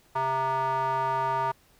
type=tone with band-pass filter; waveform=square; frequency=132.6 Hz; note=C3; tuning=23 cents sharp; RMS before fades=-27 dBFS; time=0.15-1.52 s; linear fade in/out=10 ms; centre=990 Hz; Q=5.2; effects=pink hiss -61 dBFS RMS until 1.79 s